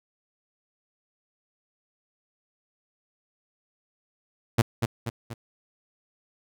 sawtooth tone with echo, 116.54 Hz, A#2, in tune, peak -12 dBFS, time 4.58-4.62 s, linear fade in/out 10 ms, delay 240 ms, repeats 3, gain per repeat -6 dB, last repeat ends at 5.34 s, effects none

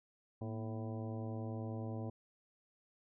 harmonic tone with a mistuned harmonic, 110 Hz, A2, in tune, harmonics 1 / 2 / 3 / 4 / 5 / 6 / 7 / 9, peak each -41 / -45 / -49 / -51 / -51 / -54 / -54 / -59 dBFS, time 0.41-2.1 s, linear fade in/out 5 ms, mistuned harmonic 2, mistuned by +89 cents, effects none

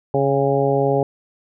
harmonic tone with a mistuned harmonic, 138.59 Hz, C#3, in tune, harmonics 1 / 2 / 3 / 4 / 5 / 6, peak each -22 / -25 / -19 / -21 / -25 / -25 dBFS, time 0.14-1.03 s, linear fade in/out 2 ms, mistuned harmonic 6, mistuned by -32 cents, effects none

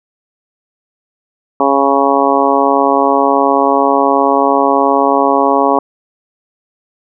harmonic tone, 138.59 Hz, C#3, in tune, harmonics 2 / 3 / 4 / 5 / 6 / 7 / 8, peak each -16 / -16 / -16 / -16 / -16 / -16 / -16 dBFS, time 1.6-5.79 s, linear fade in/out 2 ms, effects none

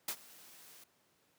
white noise with ADSR envelope, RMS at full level -35 dBFS, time 0.08-0.84 s, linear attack 5 ms, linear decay 68 ms, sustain -22 dB, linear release 4 ms, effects pink hiss -72 dBFS RMS until 1.38 s + high-pass 150 Hz 12 dB/octave

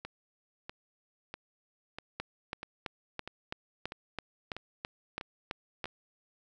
two click trains, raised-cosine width 0.3 ms, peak -19 / -24 dBFS, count 12 / 10, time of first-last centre 2.2-5.842 / 0.05-5.856 s, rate 3.02 / 1.55 Hz, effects none

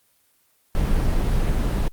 brown noise, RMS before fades -20 dBFS, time 0.75-1.88 s, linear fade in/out 0 ms, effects white hiss -63 dBFS RMS until 1.92 s + Opus 24 kbps

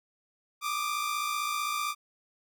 sawtooth tone pair together, 1174.7 / 1230.3 Hz, D6 / D#6, 0 / -20 cents, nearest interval minor second, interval 80 cents, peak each -27 / -31 dBFS, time 0.61-1.95 s, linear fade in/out 50 ms, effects none

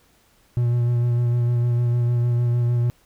triangle tone with vibrato, 120.2 Hz, B2, 46 cents flat, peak -15 dBFS, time 0.57-2.9 s, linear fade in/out 0 ms, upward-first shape sine, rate 6.6 Hz, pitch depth 19 cents each way, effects pink hiss -59 dBFS RMS until 3.05 s

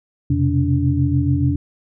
sine tone cluster, 85.8 / 127.3 / 134.2 / 287.7 Hz, F2 / C3 / C3 / D4, -30 / -47 / +44 / -36 cents, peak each -20 dBFS, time 0.3-1.56 s, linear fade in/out 5 ms, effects none

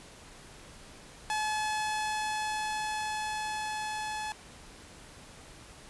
sawtooth tone with level ramp, 857 Hz, A5, 46 cents flat, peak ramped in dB -25 to -30 dBFS, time 1.3-4.32 s, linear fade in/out 0 ms, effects pink hiss -51 dBFS RMS until 5.89 s + resampled to 24000 Hz

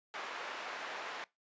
white band-pass noise, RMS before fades -43 dBFS, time 0.14-1.24 s, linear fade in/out 0 ms, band 540 to 1800 Hz, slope 12 dB/octave, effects noise-tail reverb RT60 0.2 s tail -21 dB re dry + resampled to 16000 Hz

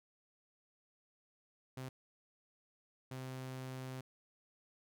sawtooth tone bursts at uneven times, 130 Hz, C3, 11 cents flat, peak -39 dBFS, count 2, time 1.77-1.89 / 3.11-4.01 s, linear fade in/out 5 ms, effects none

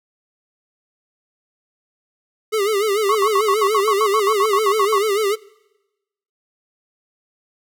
square tone with vibrato, 415.3 Hz, G#4, in tune, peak -17 dBFS, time 2.52-5.36 s, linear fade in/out 20 ms, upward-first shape sine, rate 6.8 Hz, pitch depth 110 cents each way
sine tone bursts, 1108.7 Hz, C#6, in tune, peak -15 dBFS, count 15, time 3.09-4.982 s, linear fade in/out 2 ms, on 58 ms, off 73 ms
effects noise-tail reverb RT60 1.0 s tail -23 dB re dry

